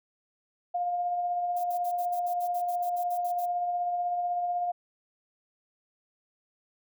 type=tone with tremolo; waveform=sine; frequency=707 Hz; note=F5; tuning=21 cents sharp; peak=-25 dBFS; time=0.74-4.72 s; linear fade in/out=10 ms; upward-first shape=triangle; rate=16 Hz; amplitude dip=35%
type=noise bursts; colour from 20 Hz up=violet; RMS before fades=-45 dBFS; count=14; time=1.56-3.459 s; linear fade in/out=10 ms; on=79 ms; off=61 ms
effects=none